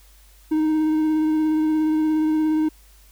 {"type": "tone with vibrato", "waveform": "triangle", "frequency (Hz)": 311.2, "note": "D#4", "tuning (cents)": 0, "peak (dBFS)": -15, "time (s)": [0.51, 2.69], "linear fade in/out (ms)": 10, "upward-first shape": "triangle", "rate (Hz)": 17, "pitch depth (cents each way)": 19, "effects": ["added 50 Hz sine -49 dBFS peak until 3.11 s", "white hiss -55 dBFS RMS until 3.11 s"]}